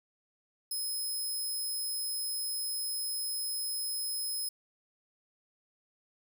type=tone; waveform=10% pulse; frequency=5120 Hz; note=D#8; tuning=49 cents sharp; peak=-27 dBFS; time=0.71-4.49 s; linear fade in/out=5 ms; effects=none